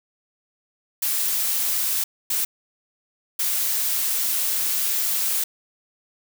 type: noise bursts at uneven times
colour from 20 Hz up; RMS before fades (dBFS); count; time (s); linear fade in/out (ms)
blue; -23; 3; 1.02-2.04 / 2.3-2.45 / 3.39-5.44; 5
effects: none